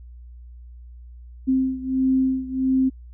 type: beating tone pair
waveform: sine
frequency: 261.6 / 263.1 Hz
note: C4 / C4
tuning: 0 / +10 cents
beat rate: 1.5 Hz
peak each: -20 / -23 dBFS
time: 1.47-2.9 s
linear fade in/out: 20 ms
effects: added 60 Hz sine -39 dBFS peak until 3.13 s